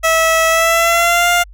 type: tone with pitch glide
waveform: 15% pulse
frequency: 650 to 700.7 Hz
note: E5 to F5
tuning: -24 to +6 cents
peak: -4 dBFS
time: 0.03-1.44 s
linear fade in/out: 20 ms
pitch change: +130 cents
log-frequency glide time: 0.48-1.29 s
effects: added 48 Hz sine -35 dBFS peak until 1.53 s